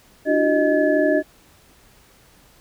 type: tone cluster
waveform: sine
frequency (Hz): 296.9 / 341.3 / 373.4 / 622 / 1711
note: D4 / F4 / F#4 / D#5 / A6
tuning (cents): +19 / -40 / +16 / -1 / -49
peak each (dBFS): -20 / -26 / -23 / -18 / -26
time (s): 0.25-1.23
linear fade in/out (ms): 50
effects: pink hiss -53 dBFS RMS until 2.6 s